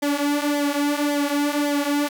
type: tone with flanger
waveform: sawtooth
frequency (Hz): 289.5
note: D4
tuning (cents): -25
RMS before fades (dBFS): -22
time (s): 0.02-2.09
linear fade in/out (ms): 10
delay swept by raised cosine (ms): 0.73 to 5.13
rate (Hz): 1.8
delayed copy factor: -0.75
effects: 8-bit